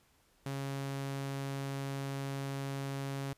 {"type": "tone", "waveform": "sawtooth", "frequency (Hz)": 137.5, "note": "C#3", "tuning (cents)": -14, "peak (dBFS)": -32, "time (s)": [0.46, 3.33], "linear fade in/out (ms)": 2, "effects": ["pink hiss -69 dBFS RMS until 3.37 s", "resampled to 32000 Hz"]}